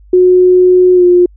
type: tone with pitch glide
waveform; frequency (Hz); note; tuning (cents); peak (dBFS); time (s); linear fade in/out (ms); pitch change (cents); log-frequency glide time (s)
sine; 364.4 to 355.5; F#4 to F4; -26 to +31; -3; 0.13-1.26; 5; -43; 0.94-1.04
effects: added 50 Hz sine -37 dBFS peak until 1.36 s